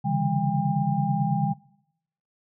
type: tone cluster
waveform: sine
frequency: 137.1 / 146.4 / 164.3 / 201.5 / 802 Hz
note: C#3 / D3 / E3 / G3 / G5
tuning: -19 / -5 / -5 / +48 / +39 cents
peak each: -28 dBFS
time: 0.04-1.54 s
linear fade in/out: 20 ms
effects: noise-tail reverb RT60 0.8 s tail -22 dB re dry